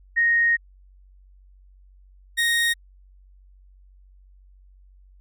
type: tone pair in turn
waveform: sine / 30% pulse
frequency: 1864.7 / 1864.7 Hz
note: A#6 / A#6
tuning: 0 / 0 cents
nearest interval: unison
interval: 0 cents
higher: neither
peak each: -16 dBFS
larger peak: neither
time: 0.16-0.57 / 2.37-2.74 s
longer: first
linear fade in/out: 20 ms
effects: added 47 Hz sine -49 dBFS peak until 5.2 s